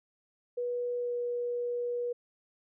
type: tone with pitch glide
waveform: sine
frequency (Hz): 486.9 to 483.3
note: B4 to B4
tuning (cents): -25 to -38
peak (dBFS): -30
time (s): 0.57-2.13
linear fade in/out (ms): 10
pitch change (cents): -13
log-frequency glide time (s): 0.98-1.14
effects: none